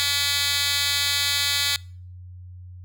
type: tone with high-pass filter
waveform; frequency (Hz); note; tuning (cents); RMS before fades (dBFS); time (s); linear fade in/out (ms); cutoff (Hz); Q
10% pulse; 284.9; C#4; +48; -23; 0-1.76; 0; 3000; 2.7
effects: noise-tail reverb RT60 0.5 s tail -26 dB re dry + added 90 Hz sine -38 dBFS peak until 2.84 s